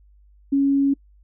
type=tone; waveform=sine; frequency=277.2 Hz; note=C#4; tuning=in tune; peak=-15 dBFS; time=0.52-0.94 s; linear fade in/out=10 ms; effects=noise-tail reverb RT60 0.1 s tail -26 dB re dry + added 50 Hz sine -50 dBFS peak until 1.23 s